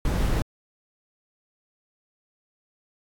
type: noise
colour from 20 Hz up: brown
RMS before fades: -23 dBFS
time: 0.05-0.42 s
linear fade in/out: 2 ms
effects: AAC 64 kbps